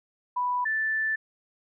sine tone pair in turn, 987.8 / 1760.1 Hz, B5 / A6, 0 / 0 cents, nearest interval minor seventh, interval 1000 cents, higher second, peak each -24 dBFS, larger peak neither, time 0.36-0.65 / 0.65-1.16 s, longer second, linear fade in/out 10 ms, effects none

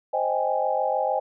sine chord, Ab major seventh, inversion first, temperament equal, 523.3 / 622.3 / 784 / 830.6 Hz, C5 / Eb5 / G5 / Ab5, 0 / 0 / 0 / 0 cents, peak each -27 dBFS, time 0.13-1.2 s, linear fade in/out 10 ms, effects none

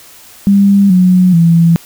sine tone with pitch steps, 199.2 / 182.67 / 167.51 Hz, G3 / F#3 / E3, +28 / -22 / +28 cents, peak -4 dBFS, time 0.47-1.76 s, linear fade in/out 0 ms, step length 430 ms, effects white hiss -38 dBFS RMS until 1.85 s

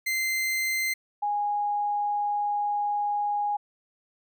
40% pulse / sine tone pair in turn, 2078 / 824.7 Hz, C7 / G#5, -12 / -12 cents, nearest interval octave + major third, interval 1600 cents, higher first, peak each -24 dBFS, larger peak neither, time 0.06-0.94 / 1.22-3.57 s, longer second, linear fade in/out 10 ms, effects none

